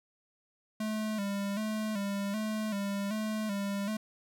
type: tone with vibrato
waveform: square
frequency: 207.7 Hz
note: G#3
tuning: in tune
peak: -32 dBFS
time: 0.8-3.97 s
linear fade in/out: 5 ms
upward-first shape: square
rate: 1.3 Hz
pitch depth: 68 cents each way
effects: none